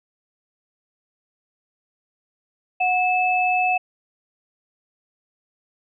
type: tone pair together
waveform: sine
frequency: 734.1 / 2616 Hz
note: F#5 / E7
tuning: -14 / -14 cents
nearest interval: octave + minor seventh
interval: 2200 cents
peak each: -19 / -21 dBFS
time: 2.8-3.78 s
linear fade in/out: 10 ms
effects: none